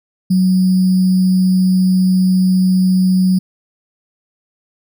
sine tone with sample-and-hold, 185.4 Hz, F#3, 4 cents sharp, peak -9 dBFS, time 0.3-3.39 s, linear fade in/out 10 ms, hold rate 4900 Hz, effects none

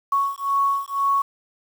sine beating tone pair, 1108.7 / 1110.7 Hz, C#6 / C#6, 0 / +3 cents, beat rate 2 Hz, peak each -22 dBFS, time 0.12-1.22 s, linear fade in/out 5 ms, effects 7-bit

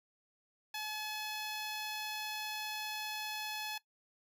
10% pulse tone, 855 Hz, A5, 50 cents flat, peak -30 dBFS, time 0.74-3.78 s, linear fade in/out 5 ms, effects noise-tail reverb RT60 0.1 s tail -19 dB re dry

